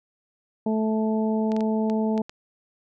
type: harmonic tone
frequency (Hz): 218.5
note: A3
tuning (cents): -12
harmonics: 1 / 2 / 3 / 4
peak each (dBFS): -22 / -28 / -32 / -34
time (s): 0.66-2.22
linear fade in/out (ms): 5
type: clicks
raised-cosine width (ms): 0.2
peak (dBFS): -21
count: 6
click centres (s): 1.519 / 1.565 / 1.607 / 1.899 / 2.178 / 2.295
effects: none